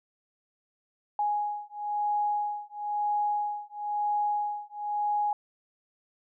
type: beating tone pair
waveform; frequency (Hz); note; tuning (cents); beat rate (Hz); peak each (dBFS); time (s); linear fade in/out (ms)
sine; 830.6 / 831.6; G#5 / G#5; 0 / +2; 1; -30; 1.19-5.33; 2
effects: none